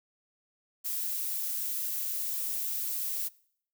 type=noise; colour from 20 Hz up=violet; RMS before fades=-33 dBFS; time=0.84-3.29 s; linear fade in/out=20 ms; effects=noise-tail reverb RT60 0.6 s tail -22 dB re dry